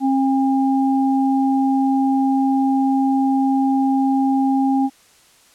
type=tone pair together; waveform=sine; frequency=268.4 / 807 Hz; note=C4 / G#5; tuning=+44 / -50 cents; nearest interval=octave + perfect fifth; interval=1906 cents; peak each=-15 / -21 dBFS; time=0-4.9 s; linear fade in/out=50 ms; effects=white hiss -52 dBFS RMS until 5.54 s + low-pass 10000 Hz 12 dB/octave